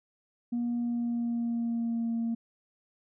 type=tone with pitch glide; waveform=sine; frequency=238.7 to 230.4 Hz; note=A#3 to A#3; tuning=+41 to -20 cents; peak=-26 dBFS; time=0.52-2.35 s; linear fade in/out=10 ms; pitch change=-61 cents; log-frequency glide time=0.77-2.12 s; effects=tanh soft clip ceiling -25 dBFS